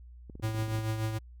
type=clicks; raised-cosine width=3 ms; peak=-32 dBFS; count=12; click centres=0.298 / 0.354 / 0.398 / 0.45 / 0.491 / 0.548 / 0.59 / 0.624 / 0.681 / 0.719 / 0.756 / 0.787 s
type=tone with tremolo; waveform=square; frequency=110 Hz; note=A2; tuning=in tune; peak=-28 dBFS; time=0.42-1.19 s; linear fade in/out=20 ms; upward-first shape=triangle; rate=6.8 Hz; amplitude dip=55%
effects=added 60 Hz sine -47 dBFS peak until 1.4 s